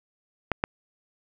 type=clicks; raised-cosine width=0.5 ms; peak=-8 dBFS; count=2; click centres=0.517 / 0.639 s; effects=none